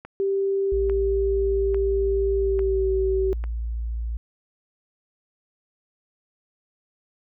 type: click train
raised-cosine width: 0.5 ms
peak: -23 dBFS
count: 5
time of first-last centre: 0.05-3.44 s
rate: 1.18 Hz
type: tone with pitch glide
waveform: sine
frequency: 392 to 382.2 Hz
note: G4 to G4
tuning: 0 to -44 cents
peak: -20 dBFS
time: 0.2-3.33 s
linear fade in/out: 0 ms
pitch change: -44 cents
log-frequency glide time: 2.36-2.9 s
type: tone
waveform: sine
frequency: 57.1 Hz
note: A#1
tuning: 35 cents flat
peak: -25 dBFS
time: 0.72-4.17 s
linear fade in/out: 0 ms
effects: none